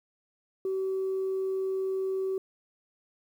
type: tone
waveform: sine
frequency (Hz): 381.5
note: G4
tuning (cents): -47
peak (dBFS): -26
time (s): 0.65-2.38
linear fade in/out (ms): 2
effects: tanh soft clip ceiling -24 dBFS + 10-bit